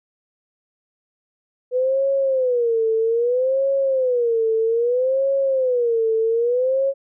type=tone with vibrato; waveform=sine; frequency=493.9 Hz; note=B4; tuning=in tune; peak=-16 dBFS; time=1.71-6.94 s; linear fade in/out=50 ms; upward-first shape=sine; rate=0.62 Hz; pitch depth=180 cents each way; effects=none